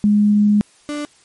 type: tone pair in turn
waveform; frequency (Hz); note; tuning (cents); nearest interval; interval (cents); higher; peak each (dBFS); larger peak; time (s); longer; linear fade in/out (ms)
sine / 35% pulse; 207.7 / 294.6; G#3 / D4; 0 / +6; tritone; 606; second; -10 / -21; first; 0.04-0.61 / 0.89-1.05; first; 0
effects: white hiss -52 dBFS RMS until 1.24 s + MP3 48 kbps